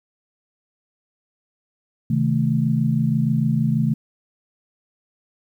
sine chord, A diminished, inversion first, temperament just, 132 / 158.4 / 220 Hz, C3 / Eb3 / A3, +16 / +31 / 0 cents, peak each -21 dBFS, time 2.1-3.94 s, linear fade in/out 5 ms, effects 9-bit

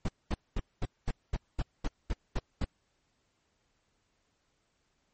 brown noise bursts, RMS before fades -29 dBFS, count 11, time 0.05-2.646 s, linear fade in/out 5 ms, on 36 ms, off 220 ms, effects pink hiss -75 dBFS RMS until 5.13 s + MP3 32 kbps

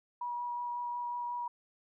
sine tone with vibrato, 965 Hz, B5, 40 cents flat, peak -34 dBFS, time 0.21-1.48 s, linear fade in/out 5 ms, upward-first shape sine, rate 5.5 Hz, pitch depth 10 cents each way, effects none

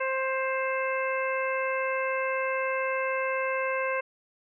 harmonic tone, 527 Hz, C5, 12 cents sharp, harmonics 1 / 2 / 3 / 4 / 5, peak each -29 / -32 / -34 / -35 / -36 dBFS, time 0-4.01 s, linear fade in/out 10 ms, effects none

